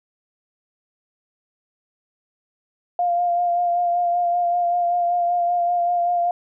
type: tone with vibrato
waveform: sine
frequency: 700 Hz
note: F5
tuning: 4 cents sharp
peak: -17 dBFS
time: 2.99-6.31 s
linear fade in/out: 2 ms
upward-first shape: sine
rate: 5.2 Hz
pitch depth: 22 cents each way
effects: none